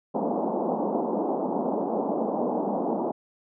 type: band-pass noise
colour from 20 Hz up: pink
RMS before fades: -27 dBFS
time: 0.14-3.12 s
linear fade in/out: 10 ms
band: 200 to 920 Hz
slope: 48 dB/octave
effects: none